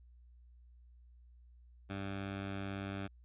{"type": "tone with notch filter", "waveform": "10% pulse", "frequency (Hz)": 98, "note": "G2", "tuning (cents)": 0, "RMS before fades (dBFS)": -41, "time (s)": [1.89, 3.08], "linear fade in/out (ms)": 20, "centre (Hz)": 460, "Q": 2, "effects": ["added 60 Hz sine -57 dBFS peak until 3.24 s", "resampled to 8000 Hz"]}